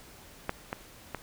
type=clicks; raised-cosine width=0.5 ms; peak=-14 / -17 / -18 dBFS; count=3; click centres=0.494 / 0.729 / 1.147 s; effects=pink hiss -52 dBFS RMS until 1.22 s